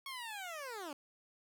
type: linear sweep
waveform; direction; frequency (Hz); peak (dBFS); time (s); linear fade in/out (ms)
15% pulse; down; 1108.7 to 270.3; -36; 0.06-0.93; 2
effects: none